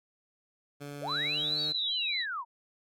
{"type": "tone with pitch glide", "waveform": "15% pulse", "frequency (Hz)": [143.9, 150.79], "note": ["D3", "D3"], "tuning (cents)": [-35, 46], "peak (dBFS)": -33, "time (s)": [0.8, 1.73], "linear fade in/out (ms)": 20, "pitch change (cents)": 81, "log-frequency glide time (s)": [1.01, 1.49]}
{"type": "linear two-way sweep", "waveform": "sine", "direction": "up then down", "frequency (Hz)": [370, 4544, 882], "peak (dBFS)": -32, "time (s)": [1, 2.45], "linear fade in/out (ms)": 50, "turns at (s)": 1.61}
{"type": "tone with vibrato", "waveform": "sine", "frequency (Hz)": 3917, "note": "B7", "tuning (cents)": -15, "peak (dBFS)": -30, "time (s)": [1.07, 2.26], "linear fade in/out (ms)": 50, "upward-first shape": "sine", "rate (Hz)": 4.8, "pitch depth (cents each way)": 40}
{"effects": ["MP3 96 kbps"]}